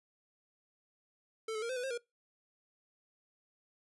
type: tone with pitch steps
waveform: square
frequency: 443.7 / 431.9 / 465.9 / 516 / 494.1 / 533 / 476 Hz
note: A4 / A4 / A#4 / C5 / B4 / C5 / A#4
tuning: +14 / -32 / -1 / -24 / +1 / +32 / +36 cents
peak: -36 dBFS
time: 1.48-1.977 s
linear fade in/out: 5 ms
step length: 71 ms
effects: noise-tail reverb RT60 0.2 s tail -23 dB re dry + resampled to 24000 Hz